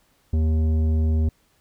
sine tone with tanh clipping, 78.9 Hz, D#2, 25 cents sharp, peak -19 dBFS, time 0.33-1.29 s, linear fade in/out 5 ms, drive 11 dB, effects pink hiss -63 dBFS RMS until 1.6 s

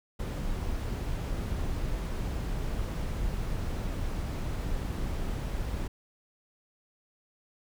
brown noise, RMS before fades -32 dBFS, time 0.19-5.88 s, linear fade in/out 10 ms, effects none

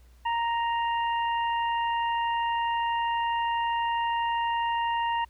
harmonic tone, 932.3 Hz, A#5, in tune, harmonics 1 / 2 / 3, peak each -25 / -35 / -37 dBFS, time 0.25-5.25 s, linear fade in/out 10 ms, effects added 60 Hz sine -52 dBFS peak until 5.29 s + pink hiss -65 dBFS RMS until 5.29 s

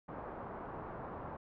white low-pass noise, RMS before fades -45 dBFS, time 0.08-1.37 s, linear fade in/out 10 ms, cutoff 1100 Hz, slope 24 dB/octave, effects none

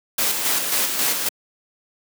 white noise with tremolo, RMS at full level -20 dBFS, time 0.18-1.29 s, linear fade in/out 5 ms, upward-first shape square, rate 3.7 Hz, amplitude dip 40%, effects high-pass 200 Hz 12 dB/octave

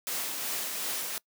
white noise with tremolo, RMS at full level -32 dBFS, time 0.07-1.18 s, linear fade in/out 0 ms, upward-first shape triangle, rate 2.7 Hz, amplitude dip 35%, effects noise-tail reverb RT60 0.1 s tail -24 dB re dry + high-pass 200 Hz 12 dB/octave

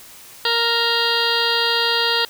harmonic tone with a mistuned harmonic, 466.2 Hz, A#4, in tune, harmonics 1 / 2 / 3 / 4 / 6 / 7 / 8 / 9 / 10, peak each -25 / -25 / -25 / -25 / -25 / -25 / -25 / -25 / -25 dBFS, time 0.45-2.25 s, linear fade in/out 2 ms, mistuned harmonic 9, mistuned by -20 cents, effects white hiss -42 dBFS RMS until 2.29 s

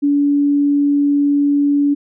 sine tone, 286.4 Hz, D4, 43 cents flat, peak -11 dBFS, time 0.02-1.95 s, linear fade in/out 20 ms, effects none

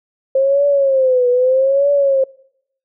sine tone with vibrato, 530 Hz, C5, 22 cents sharp, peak -10 dBFS, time 0.35-2.24 s, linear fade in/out 5 ms, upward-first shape triangle, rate 0.8 Hz, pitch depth 140 cents each way, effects noise-tail reverb RT60 0.7 s tail -24 dB re dry

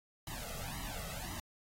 pink noise with flanger, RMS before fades -43 dBFS, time 0.27-1.4 s, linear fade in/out 2 ms, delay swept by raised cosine 1 to 1.56 ms, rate 1.9 Hz, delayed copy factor +1, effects AAC 48 kbps

